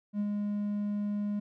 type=tone with ADSR envelope; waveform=triangle; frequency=206.2 Hz; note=G#3; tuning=12 cents flat; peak=-24 dBFS; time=0.13-1.4 s; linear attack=68 ms; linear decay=46 ms; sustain=-3 dB; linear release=11 ms; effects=tanh soft clip ceiling -21 dBFS